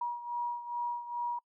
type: beating tone pair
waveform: sine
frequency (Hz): 957 / 959.4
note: A#5 / A#5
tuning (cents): +45 / +50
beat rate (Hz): 2.4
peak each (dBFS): -34 / -39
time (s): 0.01-1.39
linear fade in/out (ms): 5
effects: noise-tail reverb RT60 0.1 s tail -25 dB re dry